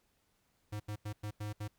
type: tone bursts at uneven times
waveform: square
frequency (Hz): 105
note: G#2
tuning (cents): +19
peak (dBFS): -38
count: 6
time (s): 0.72-0.8 / 0.88-0.96 / 1.05-1.13 / 1.23-1.31 / 1.4-1.53 / 1.6-1.68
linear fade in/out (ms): 10
effects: pink hiss -75 dBFS RMS until 1.78 s